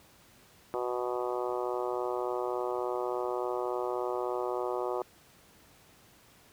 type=harmonic tone; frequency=123.47 Hz; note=B2; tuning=in tune; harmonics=3 / 4 / 5 / 6 / 7 / 8 / 9 / 10; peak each=-34 / -36 / -38 / -40 / -41 / -42 / -43 / -44 dBFS; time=0.74-5.02 s; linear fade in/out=0 ms; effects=pink hiss -59 dBFS RMS until 6.52 s + high-pass 60 Hz 12 dB/octave